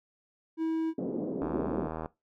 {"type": "tone", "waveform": "triangle", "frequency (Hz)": 322.9, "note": "E4", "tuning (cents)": -36, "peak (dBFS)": -25, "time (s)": [0.57, 0.94], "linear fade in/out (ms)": 50}
{"type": "band-pass noise", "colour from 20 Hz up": "pink", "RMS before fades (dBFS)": -33, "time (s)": [0.98, 1.88], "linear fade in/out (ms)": 5, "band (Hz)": [210, 450], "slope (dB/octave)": 24}
{"type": "click train", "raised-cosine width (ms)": 1, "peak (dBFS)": -22, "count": 52, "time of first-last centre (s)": [1.42, 2.059], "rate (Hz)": 79.8}
{"effects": ["noise-tail reverb RT60 0.2 s tail -19 dB re dry"]}